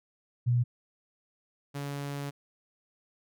sine / sawtooth tone pair in turn, 121.3 / 141.94 Hz, B2 / C#3, -31 / +41 cents, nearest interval minor third, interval 272 cents, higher second, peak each -22 / -30 dBFS, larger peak first, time 0.46-0.64 / 1.74-2.31 s, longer second, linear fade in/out 20 ms, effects none

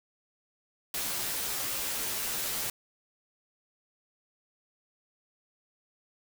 white noise with comb filter, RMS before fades -33 dBFS, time 0.94-2.7 s, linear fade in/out 2 ms, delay 12 ms, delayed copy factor -0.75, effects none

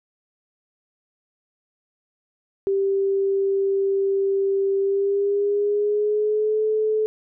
sine tone with pitch glide, 392 to 432.4 Hz, G4 to A4, 0 to -30 cents, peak -18 dBFS, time 2.67-7.06 s, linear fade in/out 0 ms, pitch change +170 cents, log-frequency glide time 4.79-6.63 s, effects none

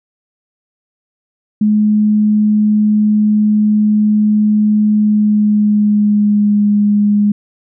sine tone with pitch glide, 211.5 to 206.5 Hz, G#3 to G#3, +32 to -10 cents, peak -8 dBFS, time 1.61-7.32 s, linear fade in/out 5 ms, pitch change -42 cents, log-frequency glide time 4.94-6.65 s, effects none

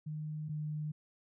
sine tone pair in turn, 153.2 / 151.88 Hz, D#3 / D#3, -27 / -41 cents, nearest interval unison, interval 14 cents, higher first, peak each -37 / -35 dBFS, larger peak second, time 0.06-0.49 / 0.49-0.92 s, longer neither, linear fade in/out 10 ms, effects none

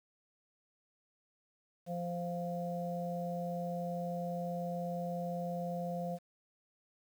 harmonic tone, 174.1 Hz, F3, 5 cents flat, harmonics 1 / 3 / 4, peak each -38 / -40 / -41 dBFS, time 1.86-6.19 s, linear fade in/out 50 ms, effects 10-bit

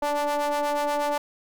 square ring-modulated tone, 146.83 Hz, D3, in tune, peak -21 dBFS, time 0.02-1.18 s, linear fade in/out 5 ms, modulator 730 Hz, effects none

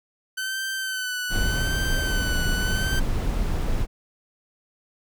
sawtooth tone with vibrato, 1521 Hz, F#6, 47 cents sharp, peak -23 dBFS, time 0.37-3 s, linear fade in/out 10 ms, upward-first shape sine, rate 0.84 Hz, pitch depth 43 cents each way
brown noise, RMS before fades -24 dBFS, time 1.29-3.87 s, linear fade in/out 50 ms
effects none

